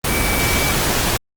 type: tone in noise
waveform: sine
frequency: 2300 Hz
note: D7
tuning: 37 cents flat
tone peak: -23 dBFS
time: 0.09-0.72 s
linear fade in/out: 5 ms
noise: pink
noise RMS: -18 dBFS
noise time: 0.04-1.17 s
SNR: -8 dB
effects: Opus 24 kbps